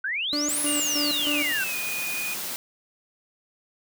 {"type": "exponential two-way sweep", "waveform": "sine", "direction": "up then down", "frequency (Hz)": [1480, 10740, 1480], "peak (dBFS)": -25, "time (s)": [0.04, 1.64], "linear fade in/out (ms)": 5, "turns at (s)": 0.61}
{"type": "tone with tremolo", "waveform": "35% pulse", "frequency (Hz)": 293.7, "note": "D4", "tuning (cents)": 0, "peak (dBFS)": -25, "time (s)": [0.33, 1.52], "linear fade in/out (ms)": 0, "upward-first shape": "square", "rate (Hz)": 3.2, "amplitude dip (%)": 70}
{"type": "high-pass noise", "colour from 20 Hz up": "white", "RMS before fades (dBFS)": -32, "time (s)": [0.49, 2.56], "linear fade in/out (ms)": 0, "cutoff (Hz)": 110, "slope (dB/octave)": 96}
{"type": "tone with pitch glide", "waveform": "sine", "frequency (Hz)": [2820, 2469], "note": ["F7", "D#7"], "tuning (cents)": [16, -14], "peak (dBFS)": -29, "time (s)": [0.66, 2.34], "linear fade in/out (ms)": 5, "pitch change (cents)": -230, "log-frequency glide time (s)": [1.56, 1.75]}
{"effects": []}